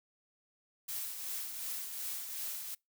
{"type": "noise with tremolo", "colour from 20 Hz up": "blue", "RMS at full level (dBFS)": -38, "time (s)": [0.88, 2.75], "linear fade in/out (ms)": 10, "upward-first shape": "triangle", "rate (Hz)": 2.7, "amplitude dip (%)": 50, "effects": ["noise-tail reverb RT60 0.2 s tail -26 dB re dry"]}